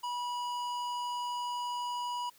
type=tone with hard clipping; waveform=sine; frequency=974 Hz; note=B5; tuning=24 cents flat; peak=-35 dBFS; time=0.03-2.3 s; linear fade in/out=10 ms; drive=13 dB; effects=white hiss -62 dBFS RMS until 2.38 s